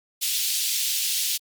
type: high-pass noise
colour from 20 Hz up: pink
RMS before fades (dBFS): -25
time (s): 0.21-1.38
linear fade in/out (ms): 20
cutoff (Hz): 3100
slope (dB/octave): 24
effects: Opus 48 kbps